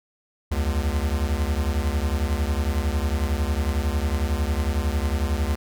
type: beating tone pair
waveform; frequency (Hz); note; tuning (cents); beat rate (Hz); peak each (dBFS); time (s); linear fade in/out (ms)
square; 69.3 / 80.3; C#2 / E2; 0 / -45; 11; -24 / -26; 0.51-5.56; 10
effects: none